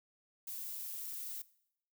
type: noise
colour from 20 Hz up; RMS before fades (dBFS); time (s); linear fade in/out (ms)
violet; -43; 0.47-1.42; 5
effects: noise-tail reverb RT60 0.7 s tail -19 dB re dry